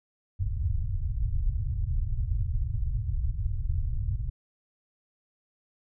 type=low-pass noise; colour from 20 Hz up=pink; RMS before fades=-28 dBFS; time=0.39-4.3 s; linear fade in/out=10 ms; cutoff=120 Hz; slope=48 dB/octave; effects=none